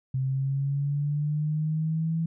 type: linear sweep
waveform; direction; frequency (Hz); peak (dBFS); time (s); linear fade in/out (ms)
sine; up; 130.81 to 164.81; -24; 0.14-2.26; 5
effects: none